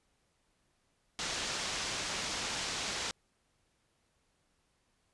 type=low-pass noise; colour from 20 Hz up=white; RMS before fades=-37 dBFS; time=1.19-3.11 s; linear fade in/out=0 ms; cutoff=6600 Hz; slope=24 dB/octave; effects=pink hiss -75 dBFS RMS until 5.13 s + resampled to 24000 Hz